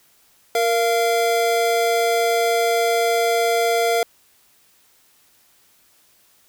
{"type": "tone pair together", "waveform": "square", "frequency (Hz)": [464.9, 688.3], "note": ["A#4", "F5"], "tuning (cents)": [-5, -25], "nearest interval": "perfect fifth", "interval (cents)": 680, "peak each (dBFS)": -20, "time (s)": [0.55, 4.03], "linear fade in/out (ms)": 2, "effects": ["white hiss -57 dBFS RMS until 6.48 s"]}